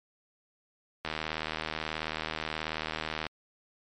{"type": "click train", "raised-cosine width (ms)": 0.3, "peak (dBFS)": -16, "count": 175, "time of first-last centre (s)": [1.05, 3.267], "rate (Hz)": 78.5, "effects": ["MP3 48 kbps"]}